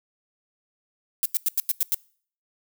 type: noise bursts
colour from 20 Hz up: violet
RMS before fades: -22 dBFS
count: 7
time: 1.23-1.945 s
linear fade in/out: 0 ms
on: 25 ms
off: 90 ms
effects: noise-tail reverb RT60 0.5 s tail -24 dB re dry